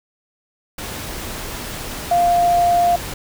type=tone in noise; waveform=sine; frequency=698.5 Hz; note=F5; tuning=in tune; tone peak=-12 dBFS; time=2.11-2.96 s; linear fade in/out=5 ms; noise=pink; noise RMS=-29 dBFS; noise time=0.78-3.14 s; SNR=+14 dB; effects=none